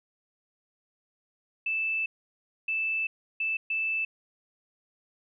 sine tone bursts at uneven times, 2637 Hz, E7, in tune, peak -26 dBFS, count 4, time 1.66-2.06 / 2.68-3.07 / 3.4-3.57 / 3.7-4.05 s, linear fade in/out 5 ms, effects none

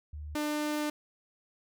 sine / sawtooth tone pair in turn, 74.9 / 299.6 Hz, D2 / D4, +35 / +35 cents, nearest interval 2 octaves, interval 2400 cents, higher second, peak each -38 / -26 dBFS, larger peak second, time 0.13-0.35 / 0.35-0.9 s, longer second, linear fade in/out 5 ms, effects none

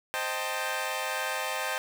15% pulse chord, A half-diminished seventh, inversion first, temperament equal with one note detuned, 523.3 / 622.3 / 784 / 890.2 Hz, C5 / Eb5 / G5 / A5, 0 / 0 / 0 / +20 cents, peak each -29 dBFS, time 0.14-1.78 s, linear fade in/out 0 ms, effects none

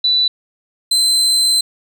sine / 35% pulse tone pair in turn, 3973 / 4073 Hz, B7 / C8, +10 / -47 cents, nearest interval unison, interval 43 cents, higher second, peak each -11 / -10 dBFS, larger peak second, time 0.04-0.28 / 0.91-1.61 s, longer second, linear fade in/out 5 ms, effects none

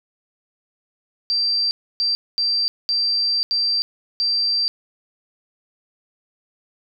sine tone bursts at uneven times, 4699 Hz, D8, in tune, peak -17 dBFS, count 6, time 1.3-1.71 / 2-2.15 / 2.38-2.68 / 2.89-3.43 / 3.51-3.82 / 4.2-4.68 s, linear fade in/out 0 ms, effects none

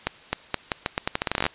accelerating click train, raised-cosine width 0.3 ms, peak -6 dBFS, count 18, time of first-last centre 0.07-1.465 s, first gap 260 ms, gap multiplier 0.82, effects white hiss -48 dBFS RMS until 1.54 s + resampled to 8000 Hz

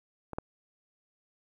clicks, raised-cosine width 1 ms, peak -24 / -18 dBFS, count 2, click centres 0.333 / 0.385 s, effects 10-bit

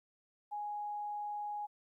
sine tone, 830.6 Hz, G#5, in tune, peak -37 dBFS, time 0.51-1.67 s, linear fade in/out 20 ms, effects 13-bit

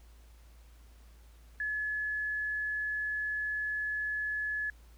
sine tone, 1708 Hz, G#6, 48 cents sharp, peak -31 dBFS, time 1.6-4.7 s, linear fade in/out 2 ms, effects added 57 Hz sine -53 dBFS peak until 4.97 s + pink hiss -65 dBFS RMS until 4.97 s

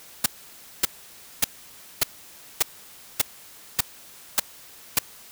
white noise bursts, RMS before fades -18 dBFS, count 9, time 0.24-4.989 s, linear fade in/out 5 ms, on 21 ms, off 570 ms, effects white hiss -47 dBFS RMS until 5.31 s

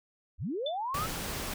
sine linear sweep, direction up, 42.13 to 1364 Hz, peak -31 dBFS, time 0.38-1.08 s, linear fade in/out 50 ms
sine tone with exponential decay, 3520 Hz, A7, in tune, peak -30 dBFS, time 0.66-0.78 s, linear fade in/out 5 ms, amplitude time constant 25 ms
pink noise, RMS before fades -36 dBFS, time 0.94-1.54 s, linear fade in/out 5 ms
effects none

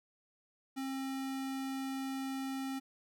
square tone, 267.6 Hz, C4, 39 cents sharp, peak -37 dBFS, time 0.76-2.8 s, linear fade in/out 20 ms, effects none

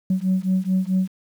sine beating tone pair, 185 / 189.6 Hz, F#3 / F#3, 0 / +43 cents, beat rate 4.6 Hz, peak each -20 dBFS, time 0.1-1.08 s, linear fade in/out 5 ms, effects tanh soft clip ceiling -13 dBFS + 8-bit

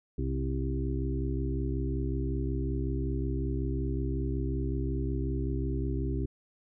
harmonic tone with a mistuned harmonic, 65.41 Hz, C2, in tune, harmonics 1 / 2 / 4 / 5 / 6, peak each -31 / -34 / -37 / -38 / -39 dBFS, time 0.18-6.26 s, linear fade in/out 5 ms, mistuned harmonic 1, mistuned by -71 cents, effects none

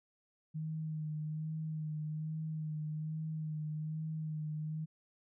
sine tone with vibrato, 155.4 Hz, D#3, 2 cents flat, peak -36 dBFS, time 0.54-4.86 s, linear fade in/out 20 ms, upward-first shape sine, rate 1.2 Hz, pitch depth 27 cents each way, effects none

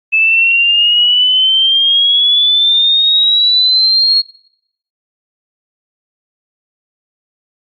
sine exponential sweep, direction up, 2610 to 4309 Hz, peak -7 dBFS, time 0.12-4.22 s, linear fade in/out 20 ms, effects noise-tail reverb RT60 0.7 s tail -22 dB re dry + Opus 24 kbps

